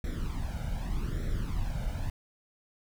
brown noise with flanger, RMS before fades -32 dBFS, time 0.04-2.1 s, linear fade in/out 2 ms, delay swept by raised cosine 0.52 to 1.37 ms, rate 0.83 Hz, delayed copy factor +0.75, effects none

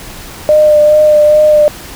sine tone with vibrato, 604 Hz, D5, 48 cents sharp, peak -3 dBFS, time 0.49-1.68 s, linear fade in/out 0 ms, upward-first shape sine, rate 2.4 Hz, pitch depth 18 cents each way, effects pink hiss -29 dBFS RMS until 1.95 s

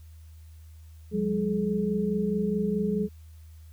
sine tone cluster, 178.3 / 203 / 425.8 Hz, F3 / G#3 / G#4, +36 / -39 / +43 cents, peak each -30 / -27 / -29 dBFS, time 1.11-3.09 s, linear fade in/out 50 ms, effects added 79 Hz sine -45 dBFS peak until 3.72 s + white hiss -64 dBFS RMS until 3.72 s

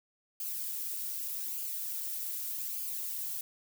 violet noise with flanger, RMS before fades -37 dBFS, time 0.4-3.41 s, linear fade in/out 2 ms, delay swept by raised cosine 0.52 to 2.52 ms, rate 0.83 Hz, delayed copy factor -0.5, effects none

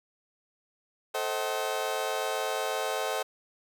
30% pulse chord, A diminished seventh, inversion none, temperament just, 440 / 528 / 633.6 / 760.3 Hz, A4 / C5 / Eb5 / Gb5, 0 / +16 / +31 / +47 cents, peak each -32 dBFS, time 1.14-3.23 s, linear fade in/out 10 ms, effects none

